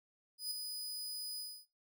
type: tone with ADSR envelope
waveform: sawtooth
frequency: 4978 Hz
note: D#8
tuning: in tune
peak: -32 dBFS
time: 0.38-1.66 s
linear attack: 130 ms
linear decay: 8 ms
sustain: -5 dB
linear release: 270 ms
effects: noise-tail reverb RT60 0.2 s tail -18 dB re dry

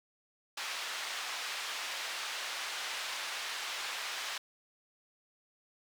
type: band-pass noise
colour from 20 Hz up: white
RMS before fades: -39 dBFS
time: 0.57-4.38 s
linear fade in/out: 5 ms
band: 810 to 4000 Hz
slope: 12 dB/octave
effects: none

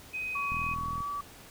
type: tone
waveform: sine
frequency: 2512 Hz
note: D#7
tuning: 16 cents sharp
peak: -32 dBFS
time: 0.13-0.75 s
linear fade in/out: 20 ms
type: tone with pitch glide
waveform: sine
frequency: 1125 to 1148.6 Hz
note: C#6 to D6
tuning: +25 to -39 cents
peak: -32 dBFS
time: 0.35-1.21 s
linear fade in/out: 5 ms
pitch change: +36 cents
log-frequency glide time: 0.84-1.09 s
type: click train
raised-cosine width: 5 ms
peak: -28 dBFS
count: 21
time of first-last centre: 0.52-1.005 s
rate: 41.2 Hz
effects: pink hiss -51 dBFS RMS until 1.5 s

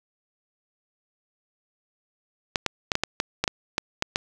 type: clicks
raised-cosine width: 0.2 ms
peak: -5 dBFS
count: 11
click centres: 2.558 / 2.663 / 2.918 / 2.954 / 3.036 / 3.201 / 3.44 / 3.478 / 3.781 / 4.024 / 4.159 s
effects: none

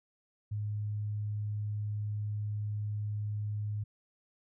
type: tone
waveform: sine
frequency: 104.8 Hz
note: G#2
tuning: 16 cents sharp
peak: -32 dBFS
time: 0.51-3.84 s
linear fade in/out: 10 ms
effects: none

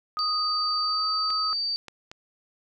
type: tone with pitch glide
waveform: sine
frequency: 1244.5 to 1264.8 Hz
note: D#6 to D#6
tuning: 0 to +28 cents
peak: -27 dBFS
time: 0.17-1.53 s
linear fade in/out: 0 ms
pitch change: +28 cents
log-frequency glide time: 0.81-1.07 s
type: tone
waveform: sine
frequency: 4621 Hz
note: D8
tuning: 29 cents flat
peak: -25 dBFS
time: 0.19-1.76 s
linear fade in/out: 0 ms
type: clicks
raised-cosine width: 0.2 ms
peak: -23 dBFS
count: 3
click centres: 1.304 / 1.883 / 2.115 s
effects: none

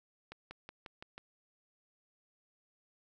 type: accelerating click train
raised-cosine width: 0.3 ms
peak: -30 dBFS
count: 6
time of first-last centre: 0.32-1.18 s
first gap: 190 ms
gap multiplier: 0.95
effects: none

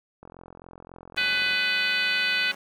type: click train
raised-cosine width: 1 ms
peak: -30 dBFS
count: 58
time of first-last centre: 0.23-1.534 s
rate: 43.7 Hz
type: chord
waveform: 5% pulse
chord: F# suspended second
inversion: none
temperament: just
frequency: 185 / 208.1 / 277.5 Hz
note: F#3 / G#3 / C#4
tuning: 0 / +4 / +2 cents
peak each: -33 dBFS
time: 1.16-2.55 s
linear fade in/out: 5 ms
type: harmonic tone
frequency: 499.6 Hz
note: B4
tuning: 20 cents sharp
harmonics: 3 / 4 / 5 / 6 / 7 / 8 / 9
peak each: -27 / -30 / -27 / -31 / -33 / -34 / -34 dBFS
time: 1.17-2.52 s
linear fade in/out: 10 ms
effects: none

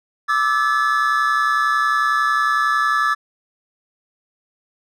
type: tone cluster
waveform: triangle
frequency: 1177 / 1308 / 1718 Hz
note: D6 / E6 / A6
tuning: +3 / -14 / -42 cents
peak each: -18 dBFS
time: 0.28-3.15 s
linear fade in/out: 20 ms
effects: none

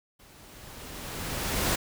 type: noise with level ramp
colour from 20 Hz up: pink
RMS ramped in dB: -55 to -25 dBFS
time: 0.19-1.76 s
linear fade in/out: 10 ms
effects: none

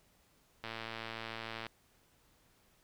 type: click train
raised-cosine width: 0.3 ms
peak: -25 dBFS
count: 117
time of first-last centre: 0.64-1.667 s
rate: 113 Hz
effects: pink hiss -69 dBFS RMS until 2.83 s

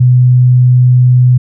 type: tone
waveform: sine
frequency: 125.3 Hz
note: B2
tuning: 25 cents sharp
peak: -3 dBFS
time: 0-1.38 s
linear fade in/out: 10 ms
effects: none

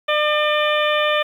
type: harmonic tone with a mistuned harmonic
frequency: 601 Hz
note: D5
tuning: 40 cents sharp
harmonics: 1 / 2 / 3 / 4 / 5 / 6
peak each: -19 / -22 / -24 / -25 / -26 / -27 dBFS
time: 0.08-1.23 s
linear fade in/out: 10 ms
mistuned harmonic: 6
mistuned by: -28 cents
effects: 8-bit

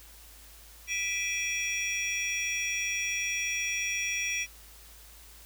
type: tone cluster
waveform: triangle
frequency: 1978 / 2377 / 2576 / 3348 / 5700 Hz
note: B6 / D7 / E7 / G#7 / F8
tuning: +2 / +20 / -41 / +13 / +34 cents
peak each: -37 / -31 / -35 / -38 / -33 dBFS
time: 0.87-4.47 s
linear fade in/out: 50 ms
effects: added 54 Hz sine -53 dBFS peak until 5.45 s + white hiss -53 dBFS RMS until 5.45 s

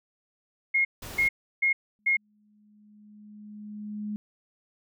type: tone bursts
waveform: sine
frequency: 2150 Hz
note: C7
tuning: 47 cents sharp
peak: -20 dBFS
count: 4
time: 0.74-2.17 s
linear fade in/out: 10 ms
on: 110 ms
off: 330 ms
type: noise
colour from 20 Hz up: pink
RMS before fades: -40 dBFS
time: 1.02-1.28 s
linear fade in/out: 5 ms
type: tone with exponential growth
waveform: sine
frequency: 209.7 Hz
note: G#3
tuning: 17 cents sharp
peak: -29 dBFS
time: 1.99-4.16 s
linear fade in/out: 0 ms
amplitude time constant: 470 ms
effects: none

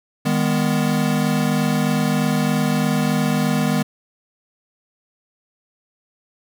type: chord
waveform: square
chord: G# minor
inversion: second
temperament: equal with one note detuned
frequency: 155.56 / 203.7 / 246.9 Hz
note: D#3 / G#3 / B3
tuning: 0 / -33 / 0 cents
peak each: -22 dBFS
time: 0.25-3.83 s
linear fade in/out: 10 ms
effects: none

